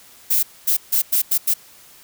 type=noise bursts at uneven times; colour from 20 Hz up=violet; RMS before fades=-17 dBFS; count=6; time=0.3-0.43 / 0.67-0.77 / 0.92-1.02 / 1.12-1.22 / 1.31-1.38 / 1.47-1.54 s; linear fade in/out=10 ms; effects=white hiss -47 dBFS RMS until 2.03 s